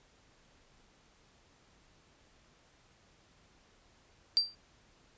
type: tone with exponential decay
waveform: sine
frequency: 4699 Hz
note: D8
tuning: in tune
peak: -20 dBFS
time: 4.37-4.55 s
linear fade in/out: 0 ms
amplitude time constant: 39 ms
effects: pink hiss -65 dBFS RMS until 5.17 s + resampled to 16000 Hz